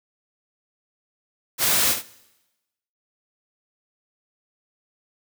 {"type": "noise with echo", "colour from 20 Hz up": "white", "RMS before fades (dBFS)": -20, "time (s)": [1.58, 1.96], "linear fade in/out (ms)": 50, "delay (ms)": 69, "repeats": 1, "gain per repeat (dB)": -9, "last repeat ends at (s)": 2.029, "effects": ["noise-tail reverb RT60 1.0 s tail -20 dB re dry", "high-pass 100 Hz 12 dB/octave"]}